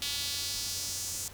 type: tone with high-pass filter sweep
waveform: sawtooth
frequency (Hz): 284.1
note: C#4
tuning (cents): +43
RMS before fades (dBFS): -35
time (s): 0.02-1.28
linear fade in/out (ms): 0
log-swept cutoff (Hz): 3600 to 6900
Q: 2
effects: added 89 Hz sine -50 dBFS peak until 1.33 s + pink hiss -50 dBFS RMS until 1.33 s